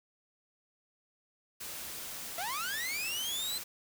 white noise, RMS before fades -42 dBFS, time 1.6-3.64 s, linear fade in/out 10 ms
sawtooth linear sweep, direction up, 654 to 4111 Hz, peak -31 dBFS, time 2.38-3.58 s, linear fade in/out 2 ms
effects none

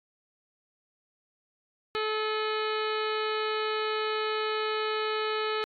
harmonic tone with a mistuned harmonic, 432.1 Hz, A4, 31 cents flat, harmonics 1 / 2 / 3 / 4 / 5 / 6 / 7 / 8 / 9 / 10, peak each -30 / -39 / -33 / -39 / -41 / -41 / -40 / -47 / -41 / -43 dBFS, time 1.95-5.64 s, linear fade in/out 0 ms, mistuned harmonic 6, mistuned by -71 cents, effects AAC 64 kbps

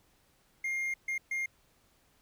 triangle tone bursts at uneven times, 2122 Hz, C7, 24 cents sharp, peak -29 dBFS, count 3, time 0.64-0.94 / 1.08-1.18 / 1.31-1.46 s, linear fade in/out 5 ms, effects pink hiss -68 dBFS RMS until 2.21 s

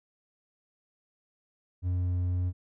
sine tone with hard clipping, 90.1 Hz, F#2, 45 cents flat, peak -27 dBFS, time 1.82-2.53 s, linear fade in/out 50 ms, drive 3 dB, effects none

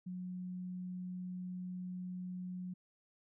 sine tone, 181.8 Hz, F#3, 30 cents flat, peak -40 dBFS, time 0.06-2.74 s, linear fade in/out 10 ms, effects none

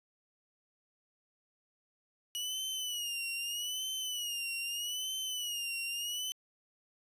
sawtooth tone with vibrato, 2909 Hz, F#7, 30 cents flat, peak -32 dBFS, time 2.35-6.32 s, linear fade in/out 0 ms, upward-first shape sine, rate 0.8 Hz, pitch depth 96 cents each way, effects resampled to 32000 Hz

